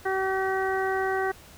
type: harmonic tone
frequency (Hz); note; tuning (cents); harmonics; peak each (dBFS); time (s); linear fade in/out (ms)
382; G4; -45; 1 / 2 / 3 / 4 / 5; -27 / -29 / -35 / -32 / -34; 0.05-1.32; 10
effects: added 80 Hz sine -54 dBFS peak until 1.57 s + pink hiss -50 dBFS RMS until 1.57 s